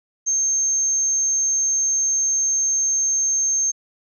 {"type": "tone", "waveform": "sine", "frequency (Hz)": 6370, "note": "G8", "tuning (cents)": 27, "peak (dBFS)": -17, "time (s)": [0.26, 3.72], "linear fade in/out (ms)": 20, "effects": []}